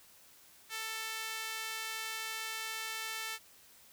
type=tone with high-pass filter; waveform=sawtooth; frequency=442.7 Hz; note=A4; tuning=11 cents sharp; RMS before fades=-40 dBFS; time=0.69-3.39 s; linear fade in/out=50 ms; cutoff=1800 Hz; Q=0.93; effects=white hiss -60 dBFS RMS until 3.92 s